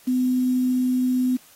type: tone with quantisation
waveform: sine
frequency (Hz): 253.1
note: B3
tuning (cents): +43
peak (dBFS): -18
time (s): 0.07-1.37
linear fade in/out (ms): 10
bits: 7
effects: white hiss -52 dBFS RMS until 1.55 s + AAC 48 kbps